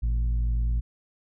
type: tone pair together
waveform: sine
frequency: 55.55 / 117.7 Hz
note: A1 / A#2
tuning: +17 / +17 cents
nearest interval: octave + minor second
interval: 1300 cents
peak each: -20 / -31 dBFS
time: 0.02-0.81 s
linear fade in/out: 20 ms
effects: tanh soft clip ceiling -20 dBFS